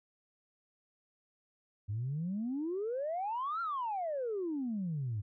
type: exponential two-way sweep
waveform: sine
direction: up then down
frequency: 98 to 1396.9 to 98 Hz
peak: -32 dBFS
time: 1.88-5.22 s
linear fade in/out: 20 ms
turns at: 3.61 s
effects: tanh soft clip ceiling -29 dBFS